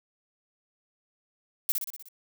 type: noise with echo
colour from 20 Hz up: violet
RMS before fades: -25 dBFS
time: 1.69-1.72 s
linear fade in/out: 0 ms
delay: 61 ms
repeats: 6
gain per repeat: -4 dB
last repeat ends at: 2.086 s
effects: none